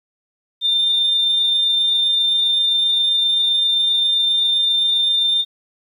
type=tone with amplitude modulation; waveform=sine; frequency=3602 Hz; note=A7; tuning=40 cents sharp; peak=-12 dBFS; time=0.61-5.45 s; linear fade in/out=50 ms; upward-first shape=sine; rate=27.6 Hz; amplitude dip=25%; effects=tanh soft clip ceiling -9 dBFS + 9-bit